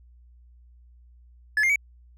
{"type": "tone with pitch steps", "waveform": "triangle", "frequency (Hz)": [1716, 2115, 2270], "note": ["A6", "C7", "C#7"], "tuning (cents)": [-44, 18, 41], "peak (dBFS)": -17, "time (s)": [1.57, 1.759], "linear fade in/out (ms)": 2, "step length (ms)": 63, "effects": ["added 60 Hz sine -50 dBFS peak until 2.17 s"]}